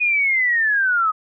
sine linear sweep, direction down, 2485 to 1244.5 Hz, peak -15 dBFS, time 0-1.12 s, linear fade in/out 20 ms, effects none

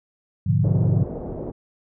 sine chord, G# diminished seventh, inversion none, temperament equal, 103.83 / 123.47 / 146.83 / 174.61 Hz, G#2 / B2 / D3 / F3, 0 / 0 / 0 / 0 cents, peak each -20 / -23 / -21 / -24 dBFS, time 0.46-1.04 s, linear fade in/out 10 ms
white low-pass noise, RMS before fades -31 dBFS, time 0.63-1.52 s, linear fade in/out 20 ms, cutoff 530 Hz, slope 24 dB/octave
effects none

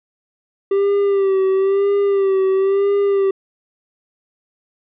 triangle tone with vibrato, 392 Hz, G4, in tune, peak -11 dBFS, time 0.71-3.31 s, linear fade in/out 5 ms, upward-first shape sine, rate 1 Hz, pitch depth 47 cents each way, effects resampled to 8000 Hz

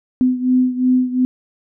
sine beating tone pair, 252.9 / 255.7 Hz, B3 / C4, +41 / -40 cents, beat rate 2.8 Hz, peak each -14 / -18 dBFS, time 0.21-1.25 s, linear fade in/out 0 ms, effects none

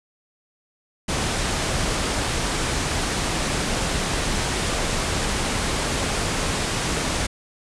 pink low-pass noise, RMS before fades -24 dBFS, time 1.08-7.27 s, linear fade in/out 10 ms, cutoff 9800 Hz, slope 48 dB/octave, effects none

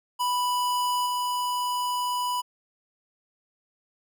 square tone with level steps, 987.8 Hz, B5, in tune, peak -24 / -26 dBFS, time 0.19-2.42 s, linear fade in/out 20 ms, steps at 1.06 s, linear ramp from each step 5 ms, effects none

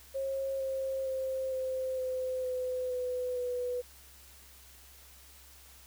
sine tone with pitch steps, 540 / 533.2 / 526.4 / 519.8 / 513.2 / 506.8 / 500.4 / 494 Hz, C#5 / C5 / C5 / C5 / C5 / B4 / B4 / B4, -45 / +33 / +10 / -11 / -34 / +45 / +23 / 0 cents, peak -31 dBFS, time 0.14-3.82 s, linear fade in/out 20 ms, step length 460 ms, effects added 66 Hz sine -58 dBFS peak until 5.86 s + white hiss -56 dBFS RMS until 5.86 s

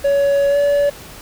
triangle tone with pitch glide, 562 to 573.1 Hz, C#5 to D5, +24 to -42 cents, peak -10 dBFS, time 0.04-0.9 s, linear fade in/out 10 ms, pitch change +34 cents, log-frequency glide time 0.49-0.57 s, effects pink hiss -37 dBFS RMS until 1.21 s

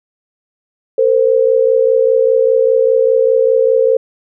sine tone pair together, 455 / 520 Hz, A#4 / C5, -42 / -11 cents, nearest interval major second, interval 231 cents, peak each -11 dBFS, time 0.98-3.97 s, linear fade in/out 5 ms, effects none

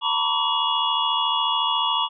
sine tone cluster, 911 / 985 / 1142 / 2865 / 3372 Hz, A#5 / B5 / D6 / F7 / G#7, -40 / -5 / -49 / +44 / +26 cents, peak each -26 dBFS, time 0.01-2.09 s, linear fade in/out 50 ms, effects none

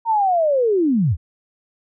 sine linear sweep, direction down, 933 to 64.7 Hz, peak -14 dBFS, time 0.05-1.17 s, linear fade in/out 50 ms, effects none

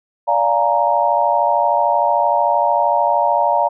sine chord, Bb dominant seventh, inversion first, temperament just, 582.7 / 699.2 / 839.1 / 932.3 Hz, D5 / F5 / Ab5 / Bb5, -14 / +2 / +18 / 0 cents, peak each -19 / -18 / -21 / -16 dBFS, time 0.27-3.69 s, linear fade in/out 20 ms, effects none

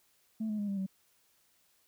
sine tone with pitch steps, 220 / 212.4 / 205 / 197.93 / 191.08 Hz, A3 / G#3 / G#3 / G3 / G3, 0 / +39 / -22 / +17 / -44 cents, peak -30 dBFS, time 0.4-0.865 s, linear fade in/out 10 ms, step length 93 ms, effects tanh soft clip ceiling -29 dBFS + white hiss -70 dBFS RMS until 1.87 s

